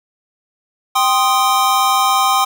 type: chord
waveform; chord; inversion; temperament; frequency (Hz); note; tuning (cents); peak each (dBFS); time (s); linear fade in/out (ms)
square; C minor; second; equal; 784 / 1046.5 / 1244.5; G5 / C6 / Eb6; 0 / 0 / 0; -17; 0.95-2.45; 10
effects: none